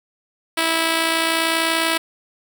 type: tone with amplitude modulation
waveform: 5% pulse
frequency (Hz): 327.1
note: E4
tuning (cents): -13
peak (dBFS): -4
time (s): 0.57-1.98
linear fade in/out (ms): 10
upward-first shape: sine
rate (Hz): 60.3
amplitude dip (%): 40
effects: none